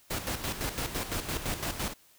pink noise with tremolo, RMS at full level -32 dBFS, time 0.1-1.94 s, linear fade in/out 10 ms, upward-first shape square, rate 5.9 Hz, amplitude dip 60%, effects white hiss -61 dBFS RMS until 2.18 s

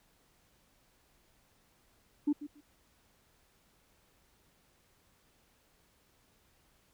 sine tone with echo, 293.3 Hz, D4, 2 cents flat, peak -24 dBFS, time 2.27-2.33 s, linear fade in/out 10 ms, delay 140 ms, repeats 2, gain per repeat -15 dB, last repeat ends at 2.61 s, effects tanh soft clip ceiling -22 dBFS + pink hiss -69 dBFS RMS until 6.93 s

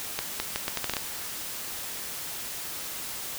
accelerating click train, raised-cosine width 0.2 ms, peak -10 dBFS, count 9, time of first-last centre 0.19-0.968 s, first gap 210 ms, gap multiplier 0.76, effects white hiss -36 dBFS RMS until 3.38 s

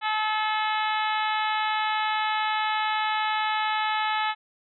harmonic tone, 431.2 Hz, A4, 35 cents flat, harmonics 2 / 3 / 4 / 5 / 6 / 7 / 8 / 9, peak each -26 / -30 / -32 / -34 / -36 / -37 / -38 / -39 dBFS, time 0.01-4.35 s, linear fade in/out 50 ms, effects none

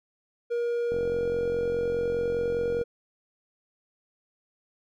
triangle tone, 474.4 Hz, A#4, 30 cents sharp, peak -23 dBFS, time 0.5-2.84 s, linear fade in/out 20 ms
click train, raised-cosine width 2 ms, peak -23 dBFS, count 86, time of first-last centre 0.92-2.813 s, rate 44.9 Hz
effects none

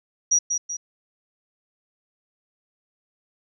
sine tone with echo, 5770 Hz, F#8, 44 cents flat, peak -15 dBFS, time 0.31-0.39 s, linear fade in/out 10 ms, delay 190 ms, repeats 2, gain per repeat -6 dB, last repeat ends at 0.77 s, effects none

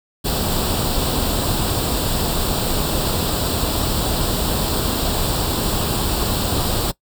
pink noise with comb filter, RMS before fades -20 dBFS, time 0.24-6.92 s, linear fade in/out 20 ms, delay 0.24 ms, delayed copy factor +0.7, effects noise-tail reverb RT60 0.1 s tail -20 dB re dry

